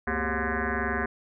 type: tone with frequency modulation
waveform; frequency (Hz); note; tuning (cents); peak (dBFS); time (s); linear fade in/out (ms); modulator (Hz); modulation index
sine; 722; F#5; -43; -25; 0.07-1.06; 5; 158; 7.2
effects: none